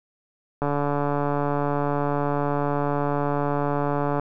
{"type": "click train", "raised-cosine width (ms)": 1, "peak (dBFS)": -11, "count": 516, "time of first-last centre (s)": [0.62, 4.196], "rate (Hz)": 144, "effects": []}